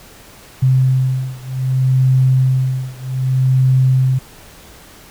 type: beating tone pair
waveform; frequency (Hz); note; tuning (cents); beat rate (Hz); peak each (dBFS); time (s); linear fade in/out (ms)
sine; 130 / 130.64; C3 / C3; -11 / -2; 0.64; -14 / -15; 0.62-4.19; 10
effects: pink hiss -41 dBFS RMS until 5.1 s